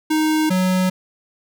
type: tone pair in turn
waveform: square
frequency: 311.1 / 184.98 Hz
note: D#4 / F#3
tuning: 0 / 0 cents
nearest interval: major sixth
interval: 900 cents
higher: first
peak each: -16 dBFS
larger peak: neither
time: 0.1-0.5 / 0.5-0.9 s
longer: neither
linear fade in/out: 10 ms
effects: none